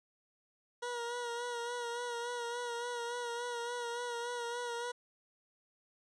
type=tone with vibrato; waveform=20% pulse; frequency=478.5 Hz; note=A#4; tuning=45 cents sharp; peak=-32 dBFS; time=0.82-4.92 s; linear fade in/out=10 ms; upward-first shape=sine; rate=3.5 Hz; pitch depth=35 cents each way; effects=resampled to 22050 Hz + 12-bit